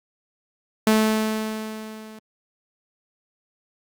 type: tone with level ramp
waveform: sawtooth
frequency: 217.8 Hz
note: A3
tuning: 17 cents flat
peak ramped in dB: -10 to -36 dBFS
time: 0.87-2.19 s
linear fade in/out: 2 ms
effects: Opus 48 kbps